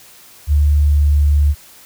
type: tone with pitch glide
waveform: sine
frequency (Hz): 73.42 to 72.95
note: D2 to D2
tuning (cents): 0 to -11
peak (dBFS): -9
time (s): 0.47-1.55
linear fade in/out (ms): 50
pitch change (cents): -11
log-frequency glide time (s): 0.72-1.15
effects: white hiss -43 dBFS RMS until 1.85 s